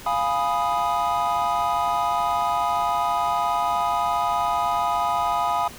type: chord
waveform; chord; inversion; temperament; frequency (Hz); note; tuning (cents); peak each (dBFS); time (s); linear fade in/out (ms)
triangle; F half-diminished seventh; none; equal; 698.5 / 830.6 / 987.8 / 1244.5; F5 / Ab5 / Cb6 / Eb6; 0 / 0 / 0 / 0; -24; 0.06-5.68; 5
effects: pink hiss -41 dBFS RMS until 5.78 s